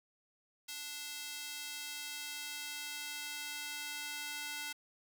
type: tone with high-pass filter sweep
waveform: square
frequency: 293.7 Hz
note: D4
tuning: in tune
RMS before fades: -43 dBFS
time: 0.68-4.73 s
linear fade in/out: 10 ms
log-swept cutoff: 3300 to 1900 Hz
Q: 0.84
effects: none